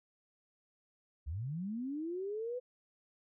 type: linear sweep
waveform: sine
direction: up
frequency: 63.8 to 507 Hz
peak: -36 dBFS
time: 1.26-2.6 s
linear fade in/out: 20 ms
effects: none